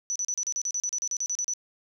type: tone bursts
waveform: sine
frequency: 5950 Hz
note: F#8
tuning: 9 cents sharp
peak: -26 dBFS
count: 16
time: 0.1-1.536 s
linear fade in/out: 0 ms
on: 56 ms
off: 36 ms
effects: none